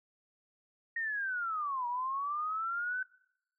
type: linear two-way sweep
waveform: sine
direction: down then up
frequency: 1870 to 951 to 1529 Hz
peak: -32 dBFS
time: 0.96-3.03 s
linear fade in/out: 5 ms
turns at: 1.87 s
effects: noise-tail reverb RT60 0.8 s tail -23 dB re dry